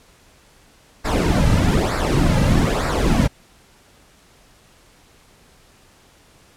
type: noise with flanger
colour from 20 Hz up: brown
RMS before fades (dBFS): -17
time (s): 1.04-3.28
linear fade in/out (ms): 20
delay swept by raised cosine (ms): 0.31 to 2.81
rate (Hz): 1.1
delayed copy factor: -0.7
effects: pink hiss -52 dBFS RMS until 6.56 s + low-pass 11000 Hz 12 dB/octave